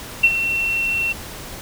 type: tone with ADSR envelope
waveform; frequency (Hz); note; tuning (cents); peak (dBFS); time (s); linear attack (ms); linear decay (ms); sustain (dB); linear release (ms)
sine; 2712; E7; +49; -7; 0.23-1.13; 12; 51; -11; 14
effects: pink hiss -34 dBFS RMS until 1.61 s